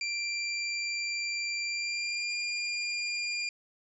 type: tone with pitch glide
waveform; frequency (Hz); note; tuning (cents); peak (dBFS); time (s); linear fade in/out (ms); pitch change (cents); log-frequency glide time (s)
25% pulse; 2364 to 2404; D7 to D7; +11 to +40; -27; 0.01-3.49; 2; +29; 1.63-2.34
effects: resampled to 22050 Hz